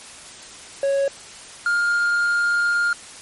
triangle tone pair in turn, 553 / 1408.9 Hz, C#5 / F6, -4 / +15 cents, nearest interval octave + major third, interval 1619 cents, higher second, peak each -15 dBFS, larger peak neither, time 0.83-1.08 / 1.66-2.93 s, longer second, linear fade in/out 2 ms, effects white hiss -40 dBFS RMS until 3.21 s + MP3 48 kbps

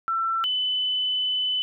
sine tone pair in turn, 1341 / 3010 Hz, E6 / F#7, +29 / +29 cents, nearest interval octave + major second, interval 1400 cents, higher second, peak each -22 dBFS, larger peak neither, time 0.08-0.44 / 0.44-1.62 s, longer second, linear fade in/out 0 ms, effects none

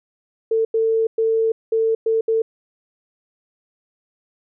sine tone bursts at uneven times, 447.9 Hz, A4, 31 cents sharp, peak -15 dBFS, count 6, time 0.51-0.65 / 0.74-1.07 / 1.18-1.52 / 1.72-1.95 / 2.06-2.21 / 2.28-2.42 s, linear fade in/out 5 ms, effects none

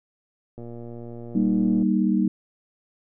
click train, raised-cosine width 2 ms, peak -26 dBFS, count 148, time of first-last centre 0.58-1.826 s, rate 118 Hz
sine chord, Eb major, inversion first, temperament just, 194.45 / 233.3 / 311.1 Hz, G3 / Bb3 / Eb4, -14 / +2 / 0 cents, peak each -21 / -23 / -24 dBFS, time 1.35-2.28 s, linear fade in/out 5 ms
effects none

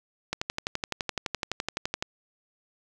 click train, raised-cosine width 0.2 ms, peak -11 dBFS, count 21, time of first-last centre 0.33-2.025 s, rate 11.8 Hz, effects none

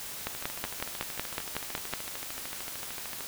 two click trains, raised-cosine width 0.3 ms, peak -14 / -22 dBFS, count 10 / 39, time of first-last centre 0.27-1.937 / 0.35-3.207 s, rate 5.4 / 13.3 Hz, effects white hiss -40 dBFS RMS until 3.27 s

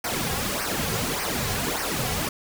pink noise with flanger, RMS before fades -27 dBFS, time 0.04-2.29 s, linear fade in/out 5 ms, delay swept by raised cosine 0.27 to 3.37 ms, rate 1.7 Hz, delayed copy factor -0.75, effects none

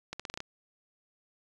accelerating click train, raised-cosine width 0.2 ms, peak -20 dBFS, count 7, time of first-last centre 0.13-0.404 s, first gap 66 ms, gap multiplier 0.85, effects resampled to 24000 Hz

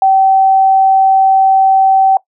sine tone, 770 Hz, G5, 31 cents flat, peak -5 dBFS, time 0.02-2.17 s, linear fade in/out 2 ms, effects noise-tail reverb RT60 0.1 s tail -20 dB re dry

